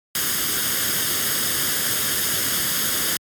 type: noise with comb filter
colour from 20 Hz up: white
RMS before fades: -22 dBFS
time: 0.15-3.17 s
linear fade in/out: 2 ms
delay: 0.6 ms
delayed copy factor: +0.6
effects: high-pass 80 Hz 12 dB/octave + AAC 64 kbps

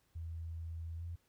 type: tone with pitch glide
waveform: sine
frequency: 82.41 to 85.12 Hz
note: E2 to F2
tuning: 0 to -44 cents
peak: -40 dBFS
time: 0.15-1.16 s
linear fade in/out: 10 ms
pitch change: +56 cents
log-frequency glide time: 0.97-1.03 s
effects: pink hiss -75 dBFS RMS until 1.28 s

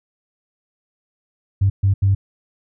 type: tone bursts at uneven times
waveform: sine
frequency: 98 Hz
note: G2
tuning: in tune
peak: -11 dBFS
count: 3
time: 1.61-1.7 / 1.83-1.94 / 2.02-2.15 s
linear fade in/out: 10 ms
effects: tanh soft clip ceiling -7 dBFS

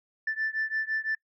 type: beating tone pair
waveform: sine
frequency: 1760 / 1765.9 Hz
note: A6 / A6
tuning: 0 / +6 cents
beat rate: 5.9 Hz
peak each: -29 / -30 dBFS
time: 0.27-1.15 s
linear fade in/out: 5 ms
effects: noise-tail reverb RT60 0.1 s tail -26 dB re dry + tanh soft clip ceiling -22 dBFS

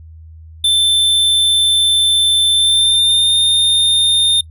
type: tone with pitch glide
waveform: square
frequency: 3543 to 3638 Hz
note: A7 to A#7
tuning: +11 to -43 cents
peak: -10 dBFS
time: 0.64-4.41 s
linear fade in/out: 5 ms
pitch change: +46 cents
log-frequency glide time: 2.53-3.35 s
effects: noise-tail reverb RT60 0.1 s tail -22 dB re dry + added 80 Hz sine -34 dBFS peak until 4.5 s

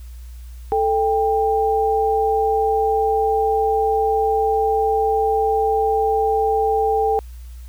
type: tone pair together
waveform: sine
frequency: 440 / 792.9 Hz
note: A4 / G5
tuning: 0 / +20 cents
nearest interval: minor seventh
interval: 1020 cents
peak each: -18 dBFS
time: 0.72-7.19 s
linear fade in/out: 0 ms
effects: added 60 Hz sine -33 dBFS peak until 7.68 s + white hiss -53 dBFS RMS until 7.68 s

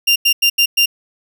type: tone bursts at uneven times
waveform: 30% pulse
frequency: 2787 Hz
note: F7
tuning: 4 cents flat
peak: -7 dBFS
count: 5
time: 0.07-0.16 / 0.25-0.33 / 0.42-0.5 / 0.58-0.66 / 0.77-0.86 s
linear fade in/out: 10 ms
effects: none

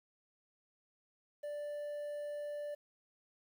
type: tone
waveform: triangle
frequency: 587.3 Hz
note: D5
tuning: in tune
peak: -37 dBFS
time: 1.43-2.75 s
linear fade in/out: 10 ms
effects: 11-bit

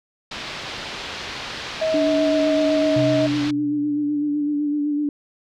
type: low-pass noise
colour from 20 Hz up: white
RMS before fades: -32 dBFS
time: 0.31-3.51 s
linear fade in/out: 5 ms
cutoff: 4400 Hz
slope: 24 dB/octave
type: tone with pitch glide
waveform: sine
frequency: 637 to 630.8 Hz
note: D#5 to D#5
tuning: +41 to +24 cents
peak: -18 dBFS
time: 1.81-3.27 s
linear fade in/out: 10 ms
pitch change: -17 cents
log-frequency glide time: 2.23-2.43 s
type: tone with vibrato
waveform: sine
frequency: 293.7 Hz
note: D4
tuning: in tune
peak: -19 dBFS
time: 1.94-5.09 s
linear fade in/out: 2 ms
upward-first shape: sine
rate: 7.9 Hz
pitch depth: 28 cents each way
type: tone with exponential decay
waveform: sine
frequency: 129.3 Hz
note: C3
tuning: 20 cents flat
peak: -20 dBFS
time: 2.96-4.76 s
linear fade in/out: 5 ms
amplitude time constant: 390 ms
effects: none

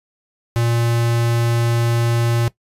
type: tone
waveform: square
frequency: 117.4 Hz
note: A#2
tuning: 13 cents sharp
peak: -16 dBFS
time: 0.56-2.48 s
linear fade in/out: 0 ms
effects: noise-tail reverb RT60 0.1 s tail -18 dB re dry + resampled to 32000 Hz

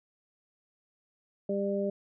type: harmonic tone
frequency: 199.2 Hz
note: G3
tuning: 28 cents sharp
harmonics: 1 / 2 / 3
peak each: -32 / -32 / -32 dBFS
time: 1.49-1.9 s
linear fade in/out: 5 ms
effects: none

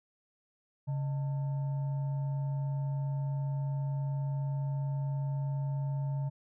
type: tone with frequency modulation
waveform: sine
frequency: 138.59 Hz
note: C#3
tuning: in tune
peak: -30 dBFS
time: 0.87-6.3 s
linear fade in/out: 20 ms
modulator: 754 Hz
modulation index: 0.21
effects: none

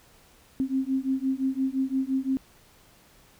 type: beating tone pair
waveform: sine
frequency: 262.6 / 268.4 Hz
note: C4 / C4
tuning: +6 / +44 cents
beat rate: 5.8 Hz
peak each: -27 / -27 dBFS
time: 0.6-2.37 s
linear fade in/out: 0 ms
effects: pink hiss -57 dBFS RMS until 3.39 s

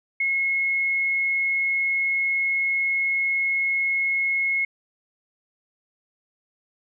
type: tone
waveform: sine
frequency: 2171 Hz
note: C#7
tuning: 37 cents flat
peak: -20 dBFS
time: 0.2-4.65 s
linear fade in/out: 5 ms
effects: none

